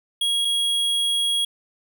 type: tone pair in turn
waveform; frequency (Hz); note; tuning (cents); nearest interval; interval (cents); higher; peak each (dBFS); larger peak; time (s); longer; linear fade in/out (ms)
square; 3300 / 3300; G#7 / G#7; -12 / -12; unison; 0; neither; -20; neither; 0.21-0.45 / 0.45-1.45; second; 5
effects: none